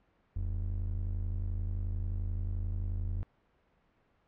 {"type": "ring-modulated tone", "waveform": "triangle", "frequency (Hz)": 63.8, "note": "C2", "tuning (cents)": -43, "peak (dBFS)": -26, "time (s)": [0.36, 3.23], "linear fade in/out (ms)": 0, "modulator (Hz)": 25.7, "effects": ["pink hiss -70 dBFS RMS until 4.27 s", "low-pass 2000 Hz 12 dB/octave"]}